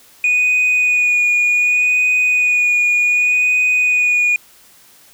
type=tone with vibrato; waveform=sine; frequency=2467 Hz; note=D#7; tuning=15 cents flat; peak=-9 dBFS; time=0.24-4.36 s; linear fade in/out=2 ms; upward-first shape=sine; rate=0.66 Hz; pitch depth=17 cents each way; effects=tanh soft clip ceiling -10 dBFS + white hiss -47 dBFS RMS until 5.13 s